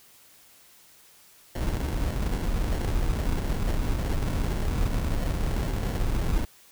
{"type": "noise with sample-and-hold", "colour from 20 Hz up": "brown", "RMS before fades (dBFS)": -26, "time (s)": [1.55, 6.45], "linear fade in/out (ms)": 5, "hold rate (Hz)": 1225, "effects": ["white hiss -55 dBFS RMS until 6.71 s"]}